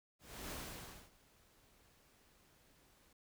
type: noise with ADSR envelope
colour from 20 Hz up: pink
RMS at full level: -45 dBFS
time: 0.19-3.13 s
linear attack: 320 ms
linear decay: 590 ms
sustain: -24 dB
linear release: 4 ms
effects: none